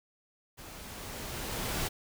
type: noise with level ramp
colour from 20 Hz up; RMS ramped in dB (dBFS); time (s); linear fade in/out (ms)
pink; -48 to -32; 0.57-1.89; 20
effects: none